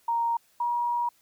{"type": "tone pair in turn", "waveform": "sine", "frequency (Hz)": [932.3, 955.7], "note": ["A#5", "A#5"], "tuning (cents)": [0, 43], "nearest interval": "unison", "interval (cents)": 43, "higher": "second", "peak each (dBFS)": [-23, -24], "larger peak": "first", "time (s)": [[0.08, 0.37], [0.6, 1.09]], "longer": "second", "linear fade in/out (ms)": 5, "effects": ["white hiss -64 dBFS RMS until 1.21 s"]}